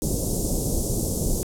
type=band-stop noise; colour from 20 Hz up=pink; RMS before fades=-24 dBFS; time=0.02-1.43 s; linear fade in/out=0 ms; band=540 to 6500 Hz; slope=24 dB/octave; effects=low-pass 12000 Hz 12 dB/octave